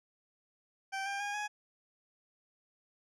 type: tone with pitch steps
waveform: 20% pulse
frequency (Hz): 778 / 796.6 / 815.7 / 835.3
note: G5 / G5 / G#5 / G#5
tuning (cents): -13 / +28 / -31 / +10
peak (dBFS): -30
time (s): 0.92-1.48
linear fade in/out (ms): 20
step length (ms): 140
effects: low-pass 7000 Hz 12 dB/octave